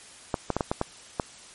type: clicks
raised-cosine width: 1 ms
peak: -10 dBFS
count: 7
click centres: 0.342 / 0.503 / 0.566 / 0.608 / 0.715 / 0.814 / 1.198 s
effects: white hiss -48 dBFS RMS until 1.54 s + MP3 48 kbps